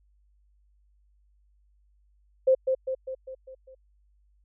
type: tone with echo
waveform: sine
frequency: 523.3 Hz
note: C5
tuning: in tune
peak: -16 dBFS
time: 2.47-2.55 s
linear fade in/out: 10 ms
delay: 200 ms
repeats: 6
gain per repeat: -5 dB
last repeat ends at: 3.75 s
effects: added 50 Hz sine -61 dBFS peak until 4.44 s